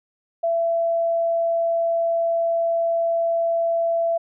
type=tone; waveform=sine; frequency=670 Hz; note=E5; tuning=28 cents sharp; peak=-18 dBFS; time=0.43-4.18 s; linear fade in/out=10 ms; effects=none